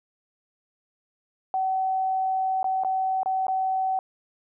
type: tone with dropouts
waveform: sine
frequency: 759 Hz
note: F#5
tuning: 44 cents sharp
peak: -22 dBFS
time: 1.54-3.99 s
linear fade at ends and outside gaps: 1 ms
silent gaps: 2.63-2.643 / 2.836-2.847 / 3.232-3.259 / 3.468-3.482 s
effects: none